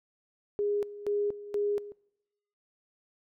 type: tone with tremolo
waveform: sine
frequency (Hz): 410.9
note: G#4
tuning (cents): -18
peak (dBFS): -26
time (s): 0.59-1.92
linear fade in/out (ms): 0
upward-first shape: square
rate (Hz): 2.1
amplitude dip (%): 80
effects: noise-tail reverb RT60 0.9 s tail -25 dB re dry